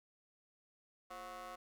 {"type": "ring-modulated tone", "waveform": "25% pulse", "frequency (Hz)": 190, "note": "F#3", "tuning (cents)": 46, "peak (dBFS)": -40, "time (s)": [1.1, 1.56], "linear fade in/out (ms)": 10, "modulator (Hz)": 913, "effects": []}